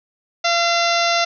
harmonic tone with a mistuned harmonic, 684 Hz, F5, 36 cents flat, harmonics 1 / 2 / 3 / 4 / 5 / 6 / 7 / 8 / 9, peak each -19 / -22 / -24 / -25 / -26 / -27 / -27 / -28 / -29 dBFS, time 0.44-1.25 s, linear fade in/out 10 ms, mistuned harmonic 5, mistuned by +59 cents, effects none

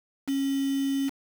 sine tone with quantisation, 274 Hz, C#4, 20 cents flat, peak -24 dBFS, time 0.27-1.1 s, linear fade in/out 20 ms, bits 6, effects none

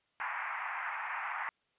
pink band-pass noise, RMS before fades -38 dBFS, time 0.2-1.49 s, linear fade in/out 0 ms, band 810 to 2300 Hz, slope 48 dB/octave, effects white hiss -75 dBFS RMS until 1.78 s + resampled to 8000 Hz

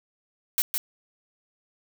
blue noise with echo, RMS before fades -23 dBFS, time 0.58-0.62 s, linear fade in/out 0 ms, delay 160 ms, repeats 1, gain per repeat -4 dB, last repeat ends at 0.78 s, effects none

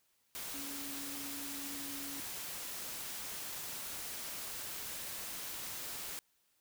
sine tone in noise, 281 Hz, C#4, 24 cents sharp, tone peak -47 dBFS, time 0.54-2.2 s, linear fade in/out 0 ms, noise white, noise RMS -43 dBFS, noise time 0.35-6.19 s, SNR -7 dB, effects white hiss -75 dBFS RMS until 6.6 s

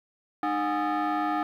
sine tone with frequency modulation, 209.3 Hz, G#3, 14 cents sharp, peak -22 dBFS, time 0.43-1.43 s, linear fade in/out 2 ms, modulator 514 Hz, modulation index 2.3, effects tanh soft clip ceiling -23 dBFS + 10-bit

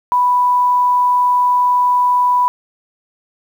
sine tone, 987.8 Hz, B5, in tune, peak -10 dBFS, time 0.12-2.48 s, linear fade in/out 0 ms, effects 7-bit

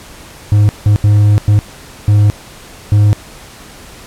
triangle tone bursts at uneven times, 103.83 Hz, G#2, in tune, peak -3 dBFS, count 6, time 0.52-0.69 / 0.86-0.96 / 1.04-1.38 / 1.48-1.59 / 2.08-2.3 / 2.92-3.13 s, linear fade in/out 0 ms, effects pink hiss -35 dBFS RMS until 4.06 s + low-pass 12000 Hz 12 dB/octave

